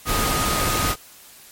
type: tone in noise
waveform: sine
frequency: 1244.5 Hz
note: D#6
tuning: in tune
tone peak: -25 dBFS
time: 0.05-0.96 s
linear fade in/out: 50 ms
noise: pink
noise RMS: -22 dBFS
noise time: 0.05-0.96 s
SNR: -6 dB
effects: white hiss -46 dBFS RMS until 1.51 s + MP3 64 kbps